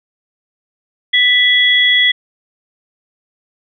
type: tone pair together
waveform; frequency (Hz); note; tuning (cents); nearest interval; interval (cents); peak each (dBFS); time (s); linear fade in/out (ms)
sine; 1975.5 / 3349; B6 / G#7; 0 / +14; major sixth; 914; -11; 1.13-2.12; 10
effects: none